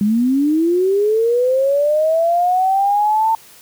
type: linear sweep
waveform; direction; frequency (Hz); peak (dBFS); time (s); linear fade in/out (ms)
sine; up; 198.9 to 903; -12; 0.01-3.35; 2
effects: white hiss -44 dBFS RMS until 3.61 s